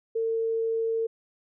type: tone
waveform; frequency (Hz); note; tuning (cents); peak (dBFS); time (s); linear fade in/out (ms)
sine; 452.2; A4; +47; -24; 0.15-1.07; 10
effects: none